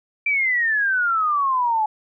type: exponential sweep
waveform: sine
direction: down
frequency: 2361 to 845 Hz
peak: -17 dBFS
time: 0.26-1.86 s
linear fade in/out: 5 ms
effects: none